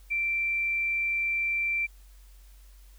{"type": "tone", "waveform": "sine", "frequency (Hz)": 2349, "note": "D7", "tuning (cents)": 0, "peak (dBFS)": -25, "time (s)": [0.1, 1.87], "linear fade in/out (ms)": 20, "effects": ["added 47 Hz sine -49 dBFS peak until 2.98 s", "white hiss -62 dBFS RMS until 2.98 s"]}